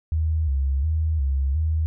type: tone with vibrato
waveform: sine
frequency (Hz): 73.42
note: D2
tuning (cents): 0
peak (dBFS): -19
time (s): 0.12-1.86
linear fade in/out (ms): 0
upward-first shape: square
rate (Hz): 1.4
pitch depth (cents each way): 130
effects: none